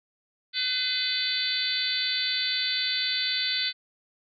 harmonic tone with a mistuned harmonic, 504 Hz, B4, 35 cents sharp, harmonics 3 / 4 / 5 / 6 / 7 / 8 / 9, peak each -36 / -34 / -38 / -37 / -30 / -31 / -30 dBFS, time 0.53-3.73 s, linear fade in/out 50 ms, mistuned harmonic 4, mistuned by +21 cents, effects none

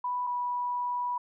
sine tone pair in turn, 987.8 / 979.3 Hz, B5 / B5, 0 / -15 cents, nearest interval unison, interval 15 cents, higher first, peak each -28 dBFS, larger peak neither, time 0.04-0.27 / 0.27-1.18 s, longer second, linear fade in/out 5 ms, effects none

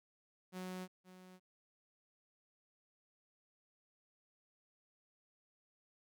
sawtooth tone with echo, 184.2 Hz, F#3, 7 cents flat, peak -39 dBFS, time 0.52-0.88 s, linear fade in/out 50 ms, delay 520 ms, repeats 1, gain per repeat -13 dB, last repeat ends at 1.4 s, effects none

